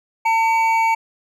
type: tone pair together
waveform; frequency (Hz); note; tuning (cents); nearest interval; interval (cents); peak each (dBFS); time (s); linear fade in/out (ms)
triangle; 901 / 2270; A5 / C#7; +41 / +41; octave + major third; 1600; -13 / -20; 0.25-0.95; 10
effects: none